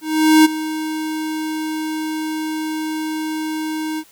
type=tone with ADSR envelope; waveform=square; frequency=312.6 Hz; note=D#4; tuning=8 cents sharp; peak=-7 dBFS; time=0.01-4.04 s; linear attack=440 ms; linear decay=18 ms; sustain=-15 dB; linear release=56 ms; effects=white hiss -50 dBFS RMS until 4.11 s